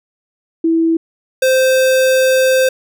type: tone pair in turn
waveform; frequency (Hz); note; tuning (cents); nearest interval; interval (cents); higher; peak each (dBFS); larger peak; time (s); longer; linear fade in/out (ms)
sine / square; 328 / 520.7; E4 / C5; -9 / -8; minor sixth; 801; second; -10; neither; 0.64-0.97 / 1.42-2.69; second; 5
effects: none